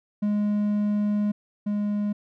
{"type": "tone pair in turn", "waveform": "triangle", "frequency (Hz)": [207.7, 206.8], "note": ["G#3", "G#3"], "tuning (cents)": [0, -7], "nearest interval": "unison", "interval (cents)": 7, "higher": "first", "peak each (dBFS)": [-19, -21], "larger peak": "first", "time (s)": [[0.22, 1.32], [1.66, 2.13]], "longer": "first", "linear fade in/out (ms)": 10, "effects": []}